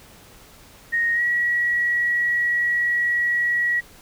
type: tone with pitch glide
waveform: sine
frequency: 1864.7 to 1920.4 Hz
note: A#6 to B6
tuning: 0 to -49 cents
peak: -18 dBFS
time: 0.92-3.81 s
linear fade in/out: 20 ms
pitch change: +51 cents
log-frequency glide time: 1.14-1.22 s
effects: pink hiss -48 dBFS RMS until 4.01 s